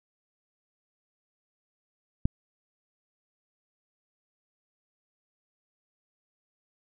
click, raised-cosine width 5 ms, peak -11 dBFS, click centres 2.255 s, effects none

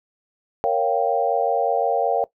sine chord, G half-diminished seventh, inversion first, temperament equal, 466.2 / 554.4 / 698.5 / 784 Hz, Bb4 / Db5 / F5 / G5, 0 / 0 / 0 / 0 cents, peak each -23 dBFS, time 0.64-2.24 s, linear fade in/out 0 ms, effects noise-tail reverb RT60 0.1 s tail -18 dB re dry

